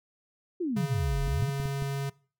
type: exponential two-way sweep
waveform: sine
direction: down then up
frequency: 380 to 39.59 to 165.8 Hz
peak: -27 dBFS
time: 0.6-1.5 s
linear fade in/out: 10 ms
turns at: 1.23 s
type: tone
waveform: square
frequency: 138.59 Hz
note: C#3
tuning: in tune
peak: -30 dBFS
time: 0.76-2.1 s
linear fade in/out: 10 ms
type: clicks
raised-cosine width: 5 ms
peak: -24 dBFS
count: 5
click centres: 1.277 / 1.424 / 1.6 / 1.656 / 1.823 s
effects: noise-tail reverb RT60 0.4 s tail -22 dB re dry